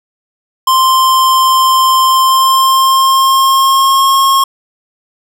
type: tone with pitch glide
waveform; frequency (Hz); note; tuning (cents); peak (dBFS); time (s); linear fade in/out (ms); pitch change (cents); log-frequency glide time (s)
square; 1046.5 to 1082.2; C6 to C#6; 0 to -42; -7; 0.67-4.44; 5; +58; 2.03-4.17
effects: none